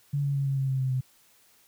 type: tone with pitch steps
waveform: sine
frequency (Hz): 142.8 / 140.75 / 138.73 / 136.75 / 134.79 / 132.85 / 130.95 / 129.07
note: D3 / C#3 / C#3 / C#3 / C#3 / C3 / C3 / C3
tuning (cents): -48 / +27 / +2 / -23 / -48 / +27 / +2 / -23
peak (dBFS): -24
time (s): 0.13-1.01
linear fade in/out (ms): 10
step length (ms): 110
effects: white hiss -61 dBFS RMS until 1.67 s